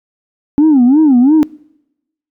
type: tone with vibrato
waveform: sine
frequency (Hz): 276.5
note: C#4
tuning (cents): -4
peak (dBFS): -3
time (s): 0.58-1.43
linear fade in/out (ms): 0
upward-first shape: sine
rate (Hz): 2.9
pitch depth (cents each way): 240
effects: noise-tail reverb RT60 0.9 s tail -26 dB re dry + tanh soft clip ceiling -3 dBFS